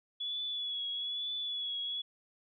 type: tone with vibrato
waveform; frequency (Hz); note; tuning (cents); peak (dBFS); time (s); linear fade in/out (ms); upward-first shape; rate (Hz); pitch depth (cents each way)
sine; 3400; G#7; +40; -34; 0.2-2.02; 10; triangle; 1.1; 43
effects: none